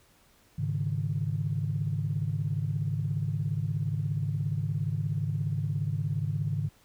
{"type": "chord", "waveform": "sine", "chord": "Ab suspended fourth", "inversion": "none", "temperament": "equal", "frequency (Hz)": [103.83, 138.59, 155.56], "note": ["Ab2", "Db3", "Eb3"], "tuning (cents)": [0, 0, 0], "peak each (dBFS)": -31, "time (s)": [0.58, 6.69], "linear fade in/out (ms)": 10, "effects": ["tanh soft clip ceiling -18 dBFS", "pink hiss -62 dBFS RMS until 6.84 s"]}